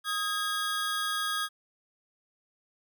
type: tone cluster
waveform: square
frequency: 1252 / 1627 / 3332 Hz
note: D#6 / G#6 / G#7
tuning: +10 / -36 / +5 cents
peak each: -33 / -34 / -35 dBFS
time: 0.04-1.49 s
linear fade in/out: 50 ms
effects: none